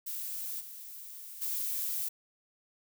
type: noise with level steps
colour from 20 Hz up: violet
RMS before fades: -38 / -46 / -34 dBFS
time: 0.06-2.09 s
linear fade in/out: 10 ms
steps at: 0.6 / 1.41 s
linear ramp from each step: 10 ms
effects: none